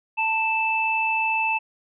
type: tone pair together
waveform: sine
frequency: 889.2 / 2637 Hz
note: A5 / E7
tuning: +18 / 0 cents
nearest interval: octave + perfect fifth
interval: 1882 cents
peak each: -24 / -22 dBFS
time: 0.17-1.59 s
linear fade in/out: 20 ms
effects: none